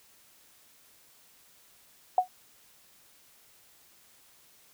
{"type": "tone with exponential decay", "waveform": "sine", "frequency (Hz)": 735, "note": "F#5", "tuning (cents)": -12, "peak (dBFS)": -15, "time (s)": [2.18, 2.28], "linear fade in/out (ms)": 2, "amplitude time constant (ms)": 20, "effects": ["white hiss -60 dBFS RMS until 4.73 s"]}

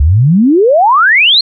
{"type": "exponential sweep", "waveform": "sine", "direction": "up", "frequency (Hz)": [65.41, 4366], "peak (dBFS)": -4, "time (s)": [0, 1.41], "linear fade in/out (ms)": 5, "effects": []}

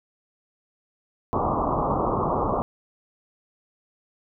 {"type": "low-pass noise", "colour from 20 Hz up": "white", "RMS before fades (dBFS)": -24, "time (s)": [1.33, 2.62], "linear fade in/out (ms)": 0, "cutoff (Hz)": 1200, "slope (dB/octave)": 96, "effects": []}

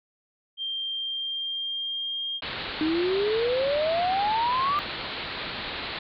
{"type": "tone with pitch glide", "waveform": "sine", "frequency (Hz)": [3176, 3217], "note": ["G7", "G7"], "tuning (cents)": [22, 44], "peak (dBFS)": -28, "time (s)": [0.57, 2.41], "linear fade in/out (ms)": 50, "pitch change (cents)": 22, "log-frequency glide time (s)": [0.93, 2.26]}
{"type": "low-pass noise", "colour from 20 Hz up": "white", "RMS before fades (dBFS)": -34, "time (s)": [2.42, 5.99], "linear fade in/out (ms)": 5, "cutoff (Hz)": 4400, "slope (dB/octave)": 96}
{"type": "exponential sweep", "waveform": "sine", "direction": "up", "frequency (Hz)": [305.4, 1200], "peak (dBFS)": -22, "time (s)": [2.81, 4.79], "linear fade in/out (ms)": 0}
{"effects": []}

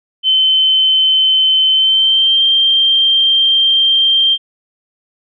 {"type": "tone with pitch glide", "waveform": "sine", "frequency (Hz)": [3069, 3166], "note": ["G7", "G7"], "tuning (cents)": [-37, 17], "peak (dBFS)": -8, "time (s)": [0.23, 4.38], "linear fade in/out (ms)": 50, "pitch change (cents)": 54, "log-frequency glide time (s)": [1.72, 2.44], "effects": []}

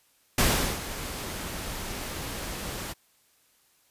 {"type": "noise with ADSR envelope", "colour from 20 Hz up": "pink", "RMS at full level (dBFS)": -21, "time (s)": [0.38, 2.94], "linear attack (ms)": 4, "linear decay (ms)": 400, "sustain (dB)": -14, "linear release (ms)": 26, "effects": ["white hiss -65 dBFS RMS until 3.9 s", "resampled to 32000 Hz"]}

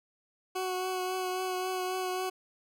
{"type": "tone with vibrato", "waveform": "20% pulse", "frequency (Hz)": 370, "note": "F#4", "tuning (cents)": 0, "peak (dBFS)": -26, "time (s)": [0.55, 2.3], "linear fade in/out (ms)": 10, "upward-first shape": "triangle", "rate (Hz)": 3.7, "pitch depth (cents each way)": 19, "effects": []}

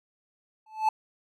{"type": "tone with exponential growth", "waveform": "triangle", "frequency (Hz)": 871, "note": "A5", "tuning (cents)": -18, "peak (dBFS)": -15, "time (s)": [0.66, 0.89], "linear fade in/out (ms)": 5, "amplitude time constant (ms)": 48, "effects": []}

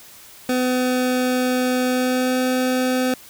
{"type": "tone with pitch glide", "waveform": "25% pulse", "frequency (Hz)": [252.6, 255.1], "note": ["B3", "C4"], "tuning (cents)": [39, -44], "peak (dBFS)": -14, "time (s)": [0.49, 3.14], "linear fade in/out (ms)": 2, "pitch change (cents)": 17, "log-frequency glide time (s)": [1.88, 2.38], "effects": ["white hiss -44 dBFS RMS until 3.29 s"]}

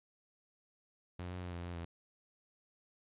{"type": "tone with pitch steps", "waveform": "sawtooth", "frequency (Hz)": [89.1, 90.6, 89.3, 86.3, 87.6, 84.6], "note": ["F2", "F#2", "F2", "F2", "F2", "E2"], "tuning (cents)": [35, -36, 39, -20, 6, 45], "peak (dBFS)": -37, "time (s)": [1.19, 1.85], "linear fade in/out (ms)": 5, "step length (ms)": 110, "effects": ["resampled to 8000 Hz"]}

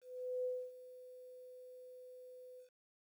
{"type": "tone with ADSR envelope", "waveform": "sine", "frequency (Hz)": 503, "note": "B4", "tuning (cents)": 32, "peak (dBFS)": -35, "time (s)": [0.01, 2.7], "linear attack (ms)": 440, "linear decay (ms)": 260, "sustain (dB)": -17, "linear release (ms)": 110, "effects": ["12-bit"]}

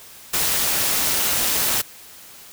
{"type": "noise with amplitude modulation", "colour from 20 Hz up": "white", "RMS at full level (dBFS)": -18, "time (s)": [0.33, 1.82], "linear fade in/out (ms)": 10, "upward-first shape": "sine", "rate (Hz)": 212, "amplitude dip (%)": 55, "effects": ["white hiss -43 dBFS RMS until 2.52 s"]}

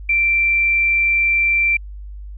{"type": "tone", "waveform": "sine", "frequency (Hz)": 2351, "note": "D7", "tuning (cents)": 1, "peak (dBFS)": -13, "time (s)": [0.09, 1.77], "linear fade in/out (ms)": 5, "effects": ["added 50 Hz sine -30 dBFS peak until 2.37 s"]}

